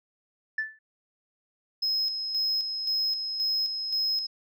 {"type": "tone with exponential decay", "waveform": "sine", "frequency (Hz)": 1754, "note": "A6", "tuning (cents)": -6, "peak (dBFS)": -21, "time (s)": [0.58, 0.79], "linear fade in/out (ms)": 5, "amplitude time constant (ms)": 45}
{"type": "tone with tremolo", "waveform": "sine", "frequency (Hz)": 5130, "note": "E8", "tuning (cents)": -48, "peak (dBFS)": -22, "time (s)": [1.82, 4.27], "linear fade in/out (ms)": 10, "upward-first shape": "square", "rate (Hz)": 1.9, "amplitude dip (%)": 55}
{"effects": ["tanh soft clip ceiling -22 dBFS"]}